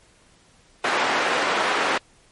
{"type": "band-pass noise", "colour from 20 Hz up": "white", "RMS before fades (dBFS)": -22, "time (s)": [0.84, 1.98], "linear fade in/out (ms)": 5, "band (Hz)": [350, 1700], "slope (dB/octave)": 12, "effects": ["pink hiss -56 dBFS RMS until 2.31 s", "MP3 48 kbps"]}